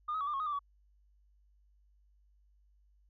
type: tone with pitch steps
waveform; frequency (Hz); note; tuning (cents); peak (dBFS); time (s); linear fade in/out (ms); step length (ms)
sine; 1215 / 1272 / 1133 / 1196 / 1093 / 1250 / 1180 / 1134; D#6 / D#6 / C#6 / D6 / C#6 / D#6 / D6 / C#6; -42 / +38 / +37 / +31 / -25 / +8 / +8 / +39; -31; 0.08-0.592; 10; 64
effects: tanh soft clip ceiling -29 dBFS + added 50 Hz sine -64 dBFS peak until 3.09 s